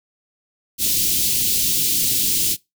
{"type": "band-stop noise", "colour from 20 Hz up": "white", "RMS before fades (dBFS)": -19, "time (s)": [0.78, 2.57], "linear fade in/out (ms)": 50, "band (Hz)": [350, 3000], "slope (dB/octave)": 24, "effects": ["noise-tail reverb RT60 0.2 s tail -22 dB re dry"]}